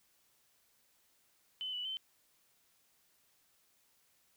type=tone with pitch steps; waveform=sine; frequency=3034 / 2961 / 3080 Hz; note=F#7 / F#7 / G7; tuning=+43 / +1 / -31 cents; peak=-37 dBFS; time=1.61-1.97 s; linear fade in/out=0 ms; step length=120 ms; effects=white hiss -72 dBFS RMS until 4.36 s